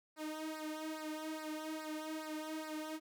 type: tone with flanger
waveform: sawtooth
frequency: 311.3 Hz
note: D#4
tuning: 1 cent sharp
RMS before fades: -43 dBFS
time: 0.16-3 s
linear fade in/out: 50 ms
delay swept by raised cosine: 0.3 to 2.8 ms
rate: 2.4 Hz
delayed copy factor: -0.95
effects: none